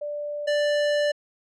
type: tone pair in turn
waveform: sine / square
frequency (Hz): 588 / 588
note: D5 / D5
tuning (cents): +2 / +2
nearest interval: unison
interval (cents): 0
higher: neither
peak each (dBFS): -28 / -21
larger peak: second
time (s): 0.01-0.47 / 0.47-1.12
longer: second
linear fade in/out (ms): 10
effects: low-pass 5000 Hz 12 dB/octave